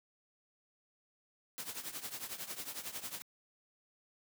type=noise with tremolo; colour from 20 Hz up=white; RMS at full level=-40 dBFS; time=1.58-3.22 s; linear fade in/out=0 ms; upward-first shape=triangle; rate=11 Hz; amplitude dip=85%; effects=high-pass 100 Hz 12 dB/octave